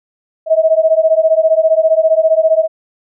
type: beating tone pair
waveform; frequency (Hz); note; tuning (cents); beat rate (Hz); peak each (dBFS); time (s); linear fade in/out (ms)
sine; 633 / 648; D#5 / E5; +30 / -30; 15; -11; 0.46-2.68; 50
effects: none